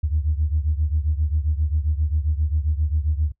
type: beating tone pair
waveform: sine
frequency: 74 / 81.5 Hz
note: D2 / E2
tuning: +14 / -19 cents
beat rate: 7.5 Hz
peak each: -20 / -23 dBFS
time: 0.03-3.32 s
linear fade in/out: 10 ms
effects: noise-tail reverb RT60 0.1 s tail -22 dB re dry + tanh soft clip ceiling -11 dBFS